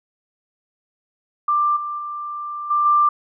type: tone with level steps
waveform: sine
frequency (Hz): 1184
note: D6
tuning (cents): +14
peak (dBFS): -15 / -24 / -26 / -15 / -12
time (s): 1.48-3.09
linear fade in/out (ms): 5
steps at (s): 1.76 / 1.98 / 2.7 / 2.85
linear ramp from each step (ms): 10
effects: none